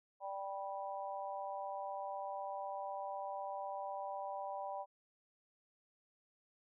harmonic tone, 196 Hz, G3, in tune, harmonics 3 / 4 / 5, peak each -45 / -43 / -46 dBFS, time 0.2-4.86 s, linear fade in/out 50 ms, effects none

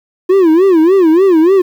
triangle tone with vibrato, 351.2 Hz, F4, 10 cents sharp, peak -3 dBFS, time 0.29-1.62 s, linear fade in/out 10 ms, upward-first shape sine, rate 3.4 Hz, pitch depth 200 cents each way, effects 7-bit

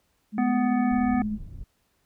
sine tone with tremolo, 211.4 Hz, G#3, 31 cents sharp, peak -24 dBFS, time 0.32-1.39 s, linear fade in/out 50 ms, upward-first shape triangle, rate 13 Hz, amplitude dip 40%
harmonic tone, 248.5 Hz, B3, 11 cents sharp, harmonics 1 / 3 / 5 / 7 / 9, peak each -22 / -29 / -37 / -39 / -41 dBFS, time 0.38-1.22 s, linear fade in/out 2 ms
pink low-pass noise, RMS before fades -39 dBFS, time 0.91-1.64 s, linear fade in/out 5 ms, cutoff 110 Hz, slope 12 dB/octave
effects pink hiss -70 dBFS RMS until 2.05 s

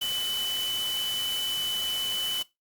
sine tone in noise, 3000 Hz, F#7, 23 cents sharp, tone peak -27 dBFS, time 0.01-2.43 s, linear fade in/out 10 ms, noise white, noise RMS -36 dBFS, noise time 0.01-2.43 s, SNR +6 dB, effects noise-tail reverb RT60 0.2 s tail -19 dB re dry + Opus 48 kbps

